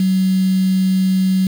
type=tone with quantisation; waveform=sine; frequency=188.2 Hz; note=F#3; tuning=30 cents sharp; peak=-12 dBFS; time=0-1.47 s; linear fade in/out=2 ms; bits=5; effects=none